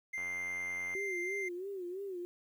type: tone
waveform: triangle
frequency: 2093 Hz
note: C7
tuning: in tune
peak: -34 dBFS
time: 0.13-1.49 s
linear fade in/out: 10 ms
type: click train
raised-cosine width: 0.5 ms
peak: -35 dBFS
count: 69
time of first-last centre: 0.18-0.938 s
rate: 89.7 Hz
type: tone with vibrato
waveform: sine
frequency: 374.6 Hz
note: F#4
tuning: 21 cents sharp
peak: -38 dBFS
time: 0.95-2.25 s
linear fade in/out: 0 ms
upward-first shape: sine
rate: 3 Hz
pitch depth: 120 cents each way
effects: 11-bit